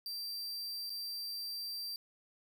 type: tone with dropouts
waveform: 45% pulse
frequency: 4699 Hz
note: D8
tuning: in tune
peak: -38 dBFS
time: 0.06-1.96 s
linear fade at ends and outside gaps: 1 ms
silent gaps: 0.896-0.902 s
effects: 11-bit